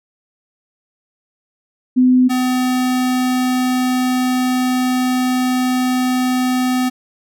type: tone pair in turn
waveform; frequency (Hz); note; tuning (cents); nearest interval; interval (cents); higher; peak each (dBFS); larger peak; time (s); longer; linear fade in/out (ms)
sine / square; 253.4 / 253.4; B3 / B3; +45 / +45; unison; 0; neither; -8 / -15; first; 1.96-2.29 / 2.29-6.9; second; 20
effects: none